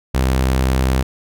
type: tone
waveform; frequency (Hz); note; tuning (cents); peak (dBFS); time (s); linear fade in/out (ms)
sawtooth; 65; C2; -11; -10; 0.14-1.03; 10
effects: none